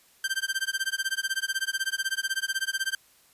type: tone with tremolo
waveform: sawtooth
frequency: 1568 Hz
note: G6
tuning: in tune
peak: -20 dBFS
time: 0.24-2.95 s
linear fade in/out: 2 ms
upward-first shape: sine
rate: 16 Hz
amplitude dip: 100%
effects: white hiss -60 dBFS RMS until 3.33 s + resampled to 32000 Hz